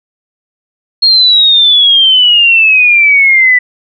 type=exponential sweep; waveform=sine; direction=down; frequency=4284 to 1970 Hz; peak=-3 dBFS; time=1.02-3.59 s; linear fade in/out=10 ms; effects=none